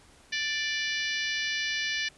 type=harmonic tone; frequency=587.3 Hz; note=D5; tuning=in tune; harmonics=3 / 4 / 5 / 6 / 7 / 8 / 9 / 10; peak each=-32 / -34 / -36 / -38 / -39 / -40 / -41 / -42 dBFS; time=0.32-2.09 s; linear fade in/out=10 ms; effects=pink hiss -57 dBFS RMS until 2.17 s + resampled to 24000 Hz